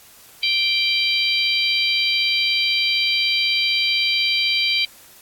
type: harmonic tone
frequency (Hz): 784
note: G5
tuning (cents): 0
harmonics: 3 / 4 / 5 / 6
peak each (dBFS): -21 / -22 / -23 / -24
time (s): 0.43-4.85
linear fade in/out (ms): 2
effects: white hiss -47 dBFS RMS until 5.21 s + AAC 64 kbps